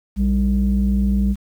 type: tone pair together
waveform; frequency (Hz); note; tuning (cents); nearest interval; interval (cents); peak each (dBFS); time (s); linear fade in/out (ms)
sine; 59.36 / 198.4; A#1 / G3; +32 / +21; octave + major sixth; 2089; -16; 0.16-1.36; 50
effects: tanh soft clip ceiling -10 dBFS + 8-bit